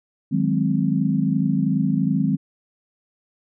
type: chord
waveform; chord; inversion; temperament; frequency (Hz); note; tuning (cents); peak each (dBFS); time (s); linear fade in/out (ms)
sine; Ab dominant seventh; second; equal; 155.56 / 185 / 207.7 / 261.6; Eb3 / Gb3 / Ab3 / C4; 0 / 0 / 0 / 0; -23; 0.31-2.37; 20
effects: none